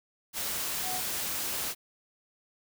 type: tone in noise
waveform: sine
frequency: 740 Hz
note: F#5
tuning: in tune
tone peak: -36 dBFS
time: 0.82-1.02 s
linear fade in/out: 50 ms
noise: white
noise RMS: -33 dBFS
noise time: 0.33-1.75 s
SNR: -6 dB
effects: none